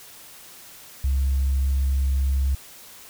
sine tone, 67.6 Hz, C#2, 43 cents flat, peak -17 dBFS, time 1.04-2.55 s, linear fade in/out 5 ms, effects tanh soft clip ceiling -16 dBFS + white hiss -45 dBFS RMS until 3.09 s

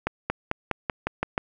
accelerating click train, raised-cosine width 0.5 ms, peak -9 dBFS, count 8, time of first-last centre 0.07-1.379 s, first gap 230 ms, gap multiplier 0.93, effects none

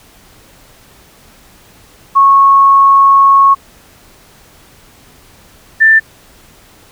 sine tone pair in turn, 1100 / 1777.2 Hz, C#6 / A6, -14 / +17 cents, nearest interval minor sixth, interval 831 cents, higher second, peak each -3 dBFS, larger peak neither, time 2.15-3.55 / 5.8-6 s, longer first, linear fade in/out 20 ms, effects pink hiss -43 dBFS RMS until 6.91 s

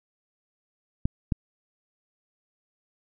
clicks, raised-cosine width 5 ms, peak -11 dBFS, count 2, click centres 1.055 / 1.322 s, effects none

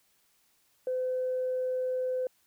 sine tone, 510 Hz, C5, 44 cents flat, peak -27 dBFS, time 0.87-2.27 s, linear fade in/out 2 ms, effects tanh soft clip ceiling -23 dBFS + white hiss -69 dBFS RMS until 2.46 s

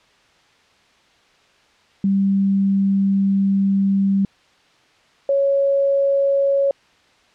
sine tone pair in turn, 196 / 554.4 Hz, G3 / C#5, 0 / 0 cents, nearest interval octave + tritone, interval 1800 cents, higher second, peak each -14 dBFS, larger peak neither, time 2.04-4.25 / 5.29-6.71 s, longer first, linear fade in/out 2 ms, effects white hiss -55 dBFS RMS until 7.34 s + low-pass 4000 Hz 12 dB/octave

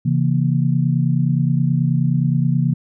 sine chord, A# diminished, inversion first, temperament equal with one note detuned, 135.35 / 164.81 / 233.1 Hz, C#3 / E3 / A#3, -41 / 0 / 0 cents, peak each -17 / -18 / -23 dBFS, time 0.05-2.74 s, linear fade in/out 10 ms, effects none

